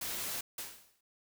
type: noise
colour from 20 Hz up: white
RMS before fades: -38 dBFS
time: 0.01-0.41 s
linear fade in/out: 5 ms
type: noise with exponential decay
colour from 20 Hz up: white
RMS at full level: -38 dBFS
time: 0.58-1.01 s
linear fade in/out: 5 ms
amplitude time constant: 93 ms
effects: none